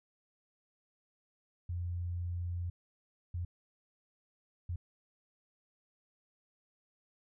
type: tone bursts at uneven times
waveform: sine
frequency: 87.5 Hz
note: F2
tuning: 4 cents sharp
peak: -34 dBFS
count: 3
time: 1.69-2.7 / 3.34-3.45 / 4.69-4.76 s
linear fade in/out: 5 ms
effects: none